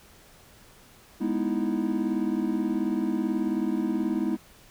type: chord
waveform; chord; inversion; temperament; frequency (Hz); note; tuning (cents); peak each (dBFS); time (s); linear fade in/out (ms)
triangle; E major seventh; first; equal; 207.7 / 246.9 / 311.1 / 329.6; G#3 / B3 / D#4 / E4; 0 / 0 / 0 / 0; -28; 1.2-4.37; 20
effects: pink hiss -54 dBFS RMS until 4.7 s